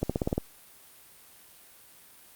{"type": "accelerating click train", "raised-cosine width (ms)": 2, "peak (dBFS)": -13, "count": 7, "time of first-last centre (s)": [0.03, 0.38], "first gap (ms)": 66, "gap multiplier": 0.95, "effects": ["white hiss -54 dBFS RMS until 2.35 s", "Opus 48 kbps"]}